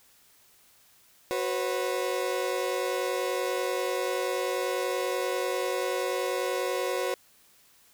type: chord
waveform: 35% pulse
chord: F# suspended fourth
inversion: none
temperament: equal with one note detuned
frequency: 370 / 493.9 / 544.2 Hz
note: F#4 / B4 / C#5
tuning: 0 / 0 / -32 cents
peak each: -30 dBFS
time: 1.31-7.14 s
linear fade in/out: 0 ms
effects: white hiss -60 dBFS RMS until 7.93 s